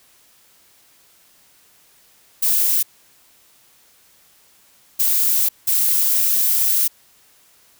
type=noise bursts at uneven times; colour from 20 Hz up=violet; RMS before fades=-17 dBFS; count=3; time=2.42-2.83 / 4.99-5.49 / 5.67-6.88 s; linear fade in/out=10 ms; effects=white hiss -54 dBFS RMS until 7.79 s